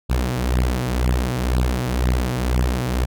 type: beating tone pair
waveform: sawtooth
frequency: 61.3 / 63.3 Hz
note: B1 / B1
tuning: -12 / +43 cents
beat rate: 2 Hz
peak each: -17 dBFS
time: 0.09-3.06 s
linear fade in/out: 20 ms
effects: none